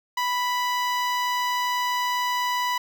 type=tone with notch filter; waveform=sawtooth; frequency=987.8 Hz; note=B5; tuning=in tune; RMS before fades=-25 dBFS; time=0.17-2.78 s; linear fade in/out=5 ms; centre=10000 Hz; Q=0.77; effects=none